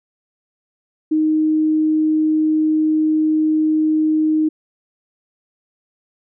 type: tone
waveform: sine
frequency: 311.1 Hz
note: D#4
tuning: in tune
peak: -13 dBFS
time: 1.11-4.49 s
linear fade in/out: 10 ms
effects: none